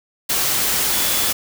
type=tone in noise; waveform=sine; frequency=3436 Hz; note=A7; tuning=42 cents flat; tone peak=-29 dBFS; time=0.92-1.31 s; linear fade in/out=10 ms; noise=white; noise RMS=-19 dBFS; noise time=0.29-1.33 s; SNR=-13 dB; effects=none